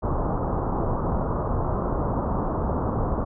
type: low-pass noise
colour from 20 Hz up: pink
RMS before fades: -25 dBFS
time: 0.02-3.25 s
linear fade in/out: 20 ms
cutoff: 1200 Hz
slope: 48 dB/octave
effects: none

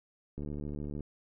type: click train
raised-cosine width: 3 ms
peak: -27 dBFS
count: 47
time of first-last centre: 0.38-1.007 s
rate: 73.4 Hz
effects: none

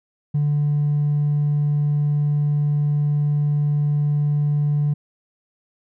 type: tone with hard clipping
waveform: sine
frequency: 146.83 Hz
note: D3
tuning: in tune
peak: -17 dBFS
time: 0.34-4.94 s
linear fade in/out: 10 ms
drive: 1 dB
effects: none

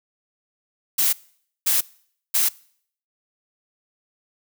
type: noise bursts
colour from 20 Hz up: blue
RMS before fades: -19 dBFS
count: 3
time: 0.98-2.49 s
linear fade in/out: 10 ms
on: 150 ms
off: 530 ms
effects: noise-tail reverb RT60 0.6 s tail -23 dB re dry

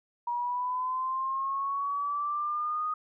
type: linear sweep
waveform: sine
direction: up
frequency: 953 to 1244.5 Hz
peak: -28 dBFS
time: 0.27-2.94 s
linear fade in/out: 5 ms
effects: none

